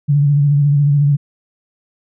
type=tone with vibrato; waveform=sine; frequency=144 Hz; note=D3; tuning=34 cents flat; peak=-9 dBFS; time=0.08-1.17 s; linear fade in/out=20 ms; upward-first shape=sine; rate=14 Hz; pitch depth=43 cents each way; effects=none